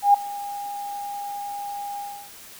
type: tone with ADSR envelope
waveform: sine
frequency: 811 Hz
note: G#5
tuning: 41 cents flat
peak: -9 dBFS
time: 0.02-2.31 s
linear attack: 120 ms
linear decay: 6 ms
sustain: -20 dB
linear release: 320 ms
effects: white hiss -44 dBFS RMS until 2.59 s